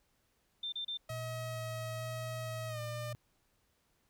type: tone bursts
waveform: sine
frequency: 3580 Hz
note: A7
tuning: 29 cents sharp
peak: -36 dBFS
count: 3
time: 0.63-0.973 s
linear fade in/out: 5 ms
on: 93 ms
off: 32 ms
type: tone with pitch glide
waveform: sawtooth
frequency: 637 to 601.2 Hz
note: D#5 to D5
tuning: +41 to +40 cents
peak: -37 dBFS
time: 1.09-3.13 s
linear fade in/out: 5 ms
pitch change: -101 cents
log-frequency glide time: 2.68-2.8 s
type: tone with vibrato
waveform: sine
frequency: 117.3 Hz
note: A#2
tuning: 11 cents sharp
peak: -40 dBFS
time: 1.1-3.15 s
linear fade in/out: 0 ms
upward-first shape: square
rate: 1.1 Hz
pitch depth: 22 cents each way
effects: pink hiss -75 dBFS RMS until 4.09 s